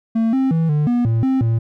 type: tone with pitch steps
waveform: triangle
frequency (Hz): 225.6 / 265 / 163.3 / 149.3 / 241.7 / 113.7 / 263.7 / 114.1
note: A3 / C4 / E3 / D3 / B3 / A#2 / C4 / A#2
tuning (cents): +44 / +22 / -16 / +29 / -37 / -43 / +14 / -37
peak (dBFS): -12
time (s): 0.15-1.59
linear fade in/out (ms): 10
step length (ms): 180
effects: none